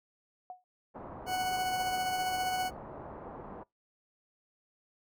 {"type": "tone with exponential decay", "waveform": "sine", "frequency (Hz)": 731, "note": "F#5", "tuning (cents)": -21, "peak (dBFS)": -37, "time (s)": [0.5, 0.64], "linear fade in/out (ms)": 1, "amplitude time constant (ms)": 29}
{"type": "low-pass noise", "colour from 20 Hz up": "white", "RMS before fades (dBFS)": -45, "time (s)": [0.94, 3.64], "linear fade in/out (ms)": 20, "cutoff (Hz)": 970, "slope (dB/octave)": 24}
{"type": "tone with tremolo", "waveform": "40% pulse", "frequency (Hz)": 741, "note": "F#5", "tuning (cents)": 2, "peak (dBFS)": -28, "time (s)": [1.26, 2.71], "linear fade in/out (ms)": 50, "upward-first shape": "sine", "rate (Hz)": 15, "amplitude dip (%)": 30}
{"effects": ["noise-tail reverb RT60 0.2 s tail -25 dB re dry"]}